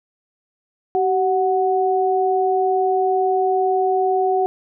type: tone pair together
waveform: sine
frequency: 382.2 / 740 Hz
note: G4 / F#5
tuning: -44 / 0 cents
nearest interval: major seventh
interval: 1144 cents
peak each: -18 dBFS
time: 0.95-4.46 s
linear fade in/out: 0 ms
effects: none